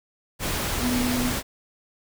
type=tone in noise; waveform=sine; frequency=246.9 Hz; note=B3; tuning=in tune; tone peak=-23 dBFS; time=0.79-1.33 s; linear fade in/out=50 ms; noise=pink; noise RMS=-27 dBFS; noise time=0.39-1.43 s; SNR=+1 dB; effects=none